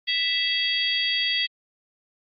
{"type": "harmonic tone with a mistuned harmonic", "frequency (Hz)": 659.3, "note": "E5", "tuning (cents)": 0, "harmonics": [3, 4, 5, 6, 7], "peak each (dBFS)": [-28, -31, -24, -34, -30], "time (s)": [0.07, 1.47], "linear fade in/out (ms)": 20, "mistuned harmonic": 6, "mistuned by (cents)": -90, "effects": ["Opus 32 kbps"]}